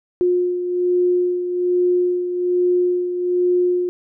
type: beating tone pair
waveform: sine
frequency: 357.5 / 358.7 Hz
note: F4 / F4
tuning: +41 / +46 cents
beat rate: 1.2 Hz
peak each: -16 / -24 dBFS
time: 0.21-3.89 s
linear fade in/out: 0 ms
effects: none

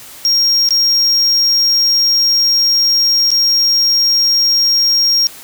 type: tone with dropouts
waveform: triangle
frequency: 5580 Hz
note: F8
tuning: 2 cents flat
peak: -8 dBFS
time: 0.25-5.27 s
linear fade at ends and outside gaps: 0 ms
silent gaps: 0.689-0.707 / 3.305-3.316 s
effects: white hiss -35 dBFS RMS until 5.43 s

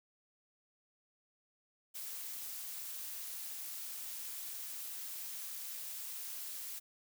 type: noise with amplitude modulation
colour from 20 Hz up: blue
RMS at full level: -42 dBFS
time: 1.94-6.8 s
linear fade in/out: 20 ms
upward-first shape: sine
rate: 277 Hz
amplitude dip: 45%
effects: none

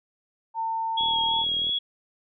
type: tone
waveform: sine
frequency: 900 Hz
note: A5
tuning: 39 cents sharp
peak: -25 dBFS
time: 0.54-1.45 s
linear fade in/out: 50 ms
type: tone with vibrato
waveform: sine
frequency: 3322 Hz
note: G#7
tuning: in tune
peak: -23 dBFS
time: 0.97-1.79 s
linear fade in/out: 10 ms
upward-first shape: sine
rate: 3 Hz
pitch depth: 19 cents each way
type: click train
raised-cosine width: 2 ms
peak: -30 dBFS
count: 28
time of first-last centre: 1.01-1.694 s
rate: 39.5 Hz
effects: none

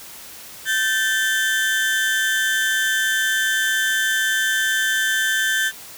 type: tone pair together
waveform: 35% pulse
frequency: 1552 / 1761.9 Hz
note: G6 / A6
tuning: -18 / +2 cents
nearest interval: major second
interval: 220 cents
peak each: -19 dBFS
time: 0.65-5.72 s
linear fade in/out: 50 ms
effects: white hiss -39 dBFS RMS until 5.97 s

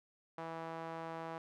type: tone with band-pass filter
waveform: sawtooth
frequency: 163.8 Hz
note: E3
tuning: 11 cents flat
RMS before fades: -44 dBFS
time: 0.38-1.38 s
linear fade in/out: 2 ms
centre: 870 Hz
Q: 1.4
effects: none

